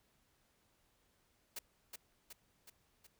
white noise with echo, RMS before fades -44 dBFS, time 1.56-1.59 s, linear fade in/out 5 ms, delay 370 ms, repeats 4, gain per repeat -4 dB, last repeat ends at 3.07 s, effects pink hiss -75 dBFS RMS until 3.19 s

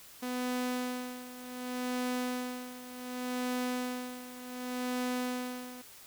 sawtooth tone with tremolo, 249.8 Hz, B3, 20 cents sharp, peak -27 dBFS, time 0.22-5.82 s, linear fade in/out 10 ms, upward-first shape sine, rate 0.67 Hz, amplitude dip 80%, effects white hiss -53 dBFS RMS until 6.06 s

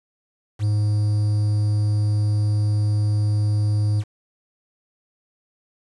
triangle tone with quantisation, 104.8 Hz, G#2, 16 cents sharp, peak -15 dBFS, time 0.59-4.04 s, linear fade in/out 50 ms, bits 7, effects resampled to 24000 Hz

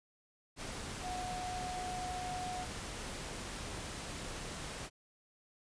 sine tone in noise, 730 Hz, F#5, 24 cents flat, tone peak -39 dBFS, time 1.01-2.67 s, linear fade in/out 50 ms, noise pink, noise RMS -43 dBFS, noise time 0.56-4.9 s, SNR +1 dB, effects resampled to 22050 Hz

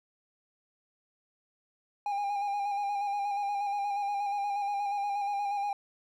triangle tone with vibrato, 810 Hz, G#5, 43 cents flat, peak -27 dBFS, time 2.06-5.73 s, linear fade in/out 2 ms, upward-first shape square, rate 8.4 Hz, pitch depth 27 cents each way, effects none

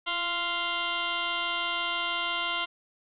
sine tone with frequency modulation, 2093 Hz, C7, in tune, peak -27 dBFS, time 0.06-2.66 s, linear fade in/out 20 ms, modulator 351 Hz, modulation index 3.8, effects none

